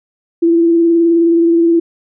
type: tone with vibrato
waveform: sine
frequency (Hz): 335.7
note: E4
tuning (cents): +32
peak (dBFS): -7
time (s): 0.42-1.8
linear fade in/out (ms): 10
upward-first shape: triangle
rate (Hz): 19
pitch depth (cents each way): 29
effects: none